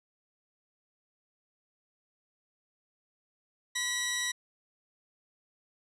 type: tone pair together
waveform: 15% pulse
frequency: 1023 / 1931.2 Hz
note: C6 / B6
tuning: -39 / -39 cents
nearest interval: major seventh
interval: 1100 cents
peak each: -36 / -24 dBFS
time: 3.75-4.32 s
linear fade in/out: 10 ms
effects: resampled to 32000 Hz